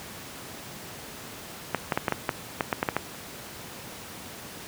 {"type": "clicks", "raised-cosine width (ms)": 0.5, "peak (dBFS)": -8, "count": 11, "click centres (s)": [1.747, 1.922, 1.975, 2.082, 2.123, 2.292, 2.608, 2.728, 2.829, 2.888, 2.966], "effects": ["pink hiss -41 dBFS RMS until 4.67 s", "high-pass 100 Hz 12 dB/octave"]}